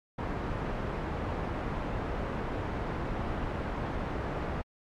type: low-pass noise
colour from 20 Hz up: pink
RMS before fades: -34 dBFS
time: 0.18-4.62 s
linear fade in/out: 10 ms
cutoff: 1300 Hz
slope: 12 dB/octave
effects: AAC 64 kbps